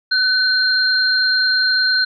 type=tone pair together; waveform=sine; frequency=1507 / 4182 Hz; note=F#6 / C8; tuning=+31 / -2 cents; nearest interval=octave + tritone; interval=1767 cents; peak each=-16 dBFS; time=0.11-2.05 s; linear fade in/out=10 ms; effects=none